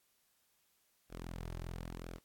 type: tone with flanger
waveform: sawtooth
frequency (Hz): 42.53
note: F1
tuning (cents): -45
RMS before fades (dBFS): -45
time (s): 1.09-2.2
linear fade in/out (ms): 50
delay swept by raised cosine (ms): 1 to 4.2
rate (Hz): 1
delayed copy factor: -0.5
effects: white hiss -75 dBFS RMS until 2.24 s + AAC 64 kbps